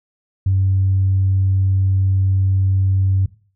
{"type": "tone", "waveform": "sine", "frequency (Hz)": 95.7, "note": "G2", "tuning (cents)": -41, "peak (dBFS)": -12, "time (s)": [0.46, 3.26], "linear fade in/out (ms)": 5, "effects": ["noise-tail reverb RT60 0.4 s tail -18 dB re dry", "tanh soft clip ceiling -8 dBFS"]}